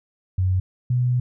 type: tone pair in turn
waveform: sine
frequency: 92.8 / 124.19 Hz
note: F#2 / B2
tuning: +6 / +10 cents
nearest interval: perfect fourth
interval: 504 cents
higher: second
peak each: -17 dBFS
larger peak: neither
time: 0.38-0.6 / 0.9-1.2 s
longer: second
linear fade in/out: 5 ms
effects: none